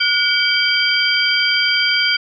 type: tone cluster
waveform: sine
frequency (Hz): 1449 / 2289 / 3154 / 4752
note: F#6 / D7 / G7 / D8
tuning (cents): -37 / -45 / +10 / +20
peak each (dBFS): -19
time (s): 0-2.17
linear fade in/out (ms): 10
effects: none